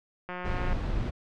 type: click train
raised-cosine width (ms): 0.5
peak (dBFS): -22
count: 80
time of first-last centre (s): 0.29-0.729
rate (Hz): 180
type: noise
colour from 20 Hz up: brown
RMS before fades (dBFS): -29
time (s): 0.44-1.11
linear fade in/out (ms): 20
effects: low-pass 4000 Hz 12 dB/octave